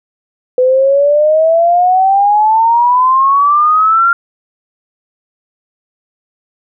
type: exponential sweep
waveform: sine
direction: up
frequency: 501 to 1396.9 Hz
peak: -6 dBFS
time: 0.58-4.13 s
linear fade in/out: 2 ms
effects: none